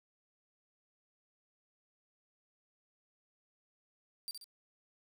sawtooth tone with echo, 4699 Hz, D8, in tune, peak -36 dBFS, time 4.28-4.31 s, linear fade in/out 0 ms, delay 66 ms, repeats 2, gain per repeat -6 dB, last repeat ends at 4.442 s, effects 11-bit

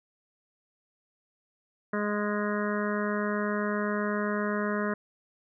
harmonic tone, 207.7 Hz, G#3, in tune, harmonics 1 / 2 / 3 / 5 / 6 / 7 / 8 / 9, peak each -30 / -33 / -35 / -37 / -38 / -38 / -39 / -40 dBFS, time 1.93-4.94 s, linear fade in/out 5 ms, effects none

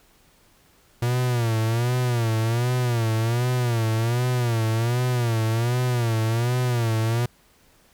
45% pulse tone with vibrato, 118.1 Hz, A#2, 23 cents sharp, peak -20 dBFS, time 1.02-7.26 s, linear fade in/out 5 ms, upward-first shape sine, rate 1.3 Hz, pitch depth 110 cents each way, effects pink hiss -58 dBFS RMS until 7.93 s

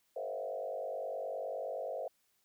sine tone with frequency modulation, 588 Hz, D5, 2 cents sharp, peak -36 dBFS, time 0.16-2.08 s, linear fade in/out 5 ms, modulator 49.6 Hz, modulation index 2.3, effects white hiss -75 dBFS RMS until 2.44 s

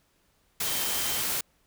sine tone in noise, 3128 Hz, G7, 4 cents flat, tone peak -38 dBFS, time 0.66-1.21 s, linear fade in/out 5 ms, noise white, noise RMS -29 dBFS, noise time 0.6-1.41 s, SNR -12 dB, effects pink hiss -68 dBFS RMS until 1.66 s

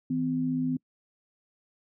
sine tone pair together, 160.43 / 256 Hz, E3 / C4, -47 / -38 cents, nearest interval minor sixth, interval 809 cents, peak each -32 / -26 dBFS, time 0.1-0.77 s, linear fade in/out 5 ms, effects noise-tail reverb RT60 0.1 s tail -26 dB re dry

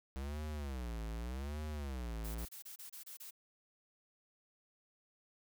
square tone with vibrato, 64.9 Hz, C2, 13 cents flat, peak -40 dBFS, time 0.16-2.45 s, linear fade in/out 0 ms, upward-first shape sine, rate 0.84 Hz, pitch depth 290 cents each way
blue noise bursts, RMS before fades -50 dBFS, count 8, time 2.24-3.309 s, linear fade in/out 10 ms, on 110 ms, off 27 ms
effects none

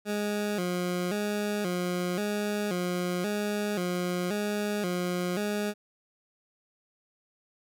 20% pulse tone with vibrato, 192.5 Hz, G3, 31 cents flat, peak -23 dBFS, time 0.05-5.74 s, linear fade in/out 50 ms, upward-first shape square, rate 0.94 Hz, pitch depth 130 cents each way, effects none

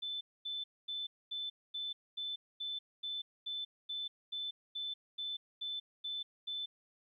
sine tone bursts, 3520 Hz, A7, in tune, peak -37 dBFS, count 16, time 0.02-6.66 s, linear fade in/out 10 ms, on 190 ms, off 240 ms, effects 13-bit

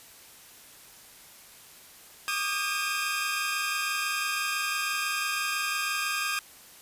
sawtooth tone cluster, 1157 / 1227 / 1604 / 2480 / 2667 Hz, D6 / D#6 / G6 / D#7 / E7, -26 / -25 / +39 / -6 / +20 cents, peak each -36 / -29 / -29 / -30 / -34 dBFS, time 2.28-6.39 s, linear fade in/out 0 ms, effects white hiss -51 dBFS RMS until 6.81 s + resampled to 32000 Hz

